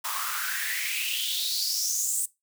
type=noise with high-pass filter sweep; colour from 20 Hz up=white; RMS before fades=-29 dBFS; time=0.04-2.26 s; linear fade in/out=10 ms; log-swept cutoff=990 to 8500 Hz; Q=6; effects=noise-tail reverb RT60 0.2 s tail -20 dB re dry